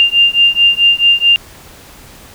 sine beating tone pair, 2794 / 2798.6 Hz, F7 / F7, 0 / +3 cents, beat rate 4.6 Hz, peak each -10 dBFS, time 0-1.36 s, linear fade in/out 0 ms, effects pink hiss -38 dBFS RMS until 2.34 s

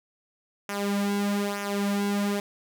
sawtooth tone with flanger, 202.2 Hz, G#3, 46 cents flat, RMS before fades -27 dBFS, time 0.69-2.4 s, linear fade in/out 2 ms, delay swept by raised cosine 0.23 to 3.33 ms, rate 1.1 Hz, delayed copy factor -0.7, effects none

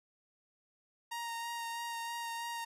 sawtooth tone with vibrato, 932.3 Hz, A#5, in tune, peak -34 dBFS, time 1.11-2.65 s, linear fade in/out 10 ms, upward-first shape sine, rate 3.1 Hz, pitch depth 14 cents each way, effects resampled to 32000 Hz

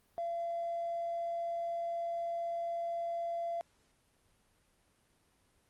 triangle tone with tanh clipping, 681 Hz, F5, 44 cents flat, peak -33 dBFS, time 0.18-3.61 s, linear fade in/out 0 ms, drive 1 dB, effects pink hiss -71 dBFS RMS until 5.69 s + Opus 32 kbps

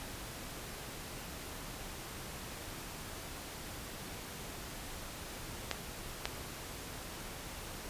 clicks, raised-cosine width 0.2 ms, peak -15 dBFS, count 2, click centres 5.713 / 6.255 s, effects pink hiss -45 dBFS RMS until 7.89 s + resampled to 32000 Hz

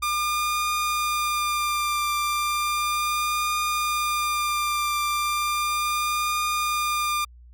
sawtooth tone with vibrato, 1200 Hz, D6, 37 cents sharp, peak -19 dBFS, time 0.02-7.25 s, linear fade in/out 10 ms, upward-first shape triangle, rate 0.35 Hz, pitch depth 21 cents each way, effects added 60 Hz sine -45 dBFS peak until 7.53 s + AAC 64 kbps

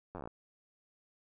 slowing click train, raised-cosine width 1 ms, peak -29 dBFS, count 10, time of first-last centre 0.15-0.275 s, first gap 10 ms, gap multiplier 1.08, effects none

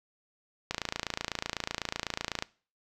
click train, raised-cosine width 0.2 ms, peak -13 dBFS, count 49, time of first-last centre 0.71-2.424 s, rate 28 Hz, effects noise-tail reverb RT60 0.4 s tail -21 dB re dry

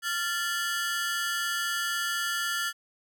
sawtooth ring-modulated tone, 1568 Hz, G6, in tune, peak -21 dBFS, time 0.02-2.73 s, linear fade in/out 50 ms, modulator 182 Hz, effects none

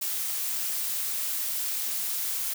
blue noise, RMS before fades -30 dBFS, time 0.01-2.54 s, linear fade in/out 10 ms, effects none

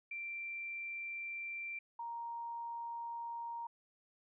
sine tone pair in turn, 2355 / 934.6 Hz, D7 / A#5, +4 / +4 cents, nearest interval octave + major third, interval 1600 cents, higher first, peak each -40 / -40 dBFS, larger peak neither, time 0.11-1.79 / 1.99-3.67 s, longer neither, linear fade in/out 5 ms, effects none

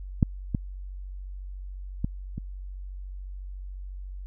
clicks, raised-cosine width 5 ms, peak -6 / -12 / -14 / -20 dBFS, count 4, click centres 0.228 / 0.548 / 2.045 / 2.38 s, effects added 47 Hz sine -35 dBFS peak until 4.26 s

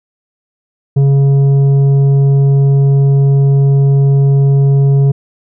sine tone with tanh clipping, 138.59 Hz, C#3, in tune, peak -7 dBFS, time 0.96-5.12 s, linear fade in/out 10 ms, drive 7 dB, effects none

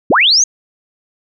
sine linear sweep, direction up, 129.2 to 6610 Hz, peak -7 dBFS, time 0.1-0.44 s, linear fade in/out 5 ms, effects none

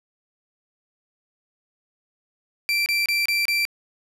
30% pulse tone bursts, 2349 Hz, D7, in tune, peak -17 dBFS, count 5, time 2.69-3.652 s, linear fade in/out 0 ms, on 170 ms, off 28 ms, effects low-pass 12000 Hz 12 dB/octave

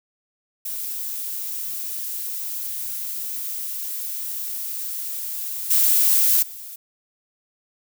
violet noise with level steps, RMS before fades -29 / -17 / -37 dBFS, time 0.65-6.76 s, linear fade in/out 5 ms, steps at 5.7 / 6.42 s, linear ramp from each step 10 ms, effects none

